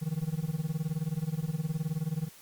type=tone with tremolo; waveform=triangle; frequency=158 Hz; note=D#3; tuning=27 cents sharp; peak=-24 dBFS; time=0.01-2.29 s; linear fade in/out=20 ms; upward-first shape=sine; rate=19 Hz; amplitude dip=95%; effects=white hiss -54 dBFS RMS until 2.41 s + Opus 48 kbps